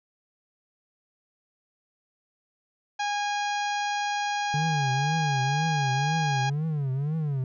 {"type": "harmonic tone", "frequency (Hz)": 821, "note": "G#5", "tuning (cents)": -20, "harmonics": [1, 2, 3, 4, 5, 6, 7, 8], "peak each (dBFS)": [-27, -33, -37, -39, -41, -43, -44, -45], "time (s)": [2.99, 6.5], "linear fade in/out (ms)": 10}
{"type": "tone with vibrato", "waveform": "triangle", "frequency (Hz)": 144.9, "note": "D3", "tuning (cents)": -23, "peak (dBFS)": -23, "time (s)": [4.54, 7.44], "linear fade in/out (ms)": 2, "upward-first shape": "triangle", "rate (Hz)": 2, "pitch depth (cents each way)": 210}
{"effects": []}